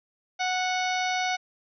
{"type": "harmonic tone", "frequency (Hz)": 737, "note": "F#5", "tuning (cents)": -7, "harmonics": [1, 2, 3, 4, 5, 6, 7, 8], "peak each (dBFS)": [-27, -33, -31, -39, -37, -40, -43, -39], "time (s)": [0.39, 1.37], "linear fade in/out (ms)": 20, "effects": []}